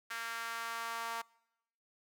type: tone with high-pass filter sweep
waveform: sawtooth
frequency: 230 Hz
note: A#3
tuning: 23 cents flat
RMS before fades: -40 dBFS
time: 0.1-1.22 s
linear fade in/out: 10 ms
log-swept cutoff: 1500 to 1000 Hz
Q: 2.6
effects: noise-tail reverb RT60 0.9 s tail -25 dB re dry